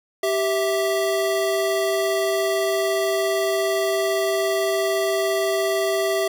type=tone pair together; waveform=square; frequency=390.1 / 656 Hz; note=G4 / E5; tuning=-8 / -9 cents; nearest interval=major sixth; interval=899 cents; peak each=-23 dBFS; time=0.23-6.28 s; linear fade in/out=5 ms; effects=none

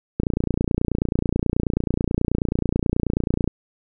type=click train; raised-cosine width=3 ms; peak=-7 dBFS; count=97; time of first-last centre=0.2-3.476 s; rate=29.3 Hz; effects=none

